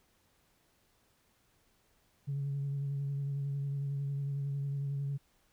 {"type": "tone with vibrato", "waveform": "sine", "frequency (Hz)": 140, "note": "C#3", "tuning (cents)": 18, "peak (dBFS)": -31, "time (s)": [2.27, 5.18], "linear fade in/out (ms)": 20, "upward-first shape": "sine", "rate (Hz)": 11, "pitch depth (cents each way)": 22, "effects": ["tanh soft clip ceiling -29 dBFS", "pink hiss -71 dBFS RMS until 5.52 s"]}